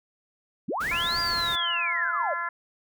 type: linear two-way sweep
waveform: sine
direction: up then down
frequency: 130 to 4853 to 535 Hz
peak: -26 dBFS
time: 0.68-2.34 s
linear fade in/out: 10 ms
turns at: 1.2 s
type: noise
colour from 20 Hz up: pink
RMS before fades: -38 dBFS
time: 0.8-1.56 s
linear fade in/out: 10 ms
type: harmonic tone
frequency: 342.1 Hz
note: F4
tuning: 36 cents flat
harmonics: 2 / 3 / 4 / 5 / 6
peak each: -43 / -32 / -32 / -32 / -41 dBFS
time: 0.91-2.49 s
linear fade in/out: 5 ms
effects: none